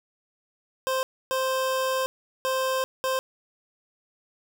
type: tone bursts at uneven times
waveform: 25% pulse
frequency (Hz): 523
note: C5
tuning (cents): -1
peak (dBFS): -20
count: 4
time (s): 0.87-1.03 / 1.31-2.06 / 2.45-2.84 / 3.04-3.19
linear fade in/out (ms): 0
effects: none